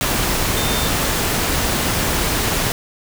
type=tone in noise; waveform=sine; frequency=3600 Hz; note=A7; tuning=39 cents sharp; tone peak=-27 dBFS; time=0.57-0.88 s; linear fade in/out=0 ms; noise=pink; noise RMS=-19 dBFS; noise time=0.01-2.72 s; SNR=-11 dB; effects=none